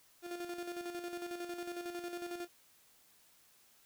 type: tone with tremolo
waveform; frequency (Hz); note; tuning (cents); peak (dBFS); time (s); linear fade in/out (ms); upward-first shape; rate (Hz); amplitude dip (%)
35% pulse; 349.2; F4; 0; -37; 0.22-2.48; 50; square; 11; 50
effects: white hiss -66 dBFS RMS until 3.85 s